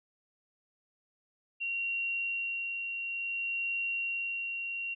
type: tone with tremolo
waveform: sine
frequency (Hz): 2751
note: F7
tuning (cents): -27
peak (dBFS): -30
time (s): 1.6-4.95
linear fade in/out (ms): 20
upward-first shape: sine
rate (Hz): 0.57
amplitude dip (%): 35
effects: none